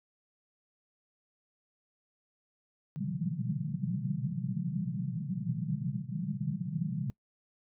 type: band-pass noise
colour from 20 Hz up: white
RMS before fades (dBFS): -34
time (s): 2.96-7.1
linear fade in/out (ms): 0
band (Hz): 120 to 200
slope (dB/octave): 96
effects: noise-tail reverb RT60 0.1 s tail -23 dB re dry